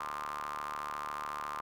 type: ring-modulated tone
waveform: sawtooth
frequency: 74 Hz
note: D2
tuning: 14 cents sharp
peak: -30 dBFS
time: 0-1.61 s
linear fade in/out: 5 ms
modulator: 1130 Hz
effects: none